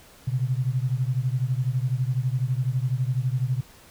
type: beating tone pair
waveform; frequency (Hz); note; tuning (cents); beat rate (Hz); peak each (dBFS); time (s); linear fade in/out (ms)
sine; 123.47 / 135.47; B2 / C#3; 0 / -39; 12; -24 / -26; 0.27-3.61; 10
effects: pink hiss -51 dBFS RMS until 3.9 s